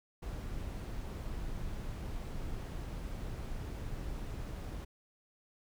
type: noise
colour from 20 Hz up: brown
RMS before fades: -40 dBFS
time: 0.22-4.85 s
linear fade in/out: 10 ms
effects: none